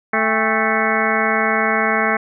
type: harmonic tone with a mistuned harmonic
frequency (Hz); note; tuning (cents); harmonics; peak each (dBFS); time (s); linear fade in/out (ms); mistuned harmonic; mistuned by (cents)
219.9; A3; -1; 1 / 2 / 3 / 4 / 5 / 6 / 7 / 8 / 9 / 10; -24 / -24 / -24 / -24 / -24 / -24 / -24 / -24 / -24 / -24; 0.13-2.17; 5; 4; -150
effects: none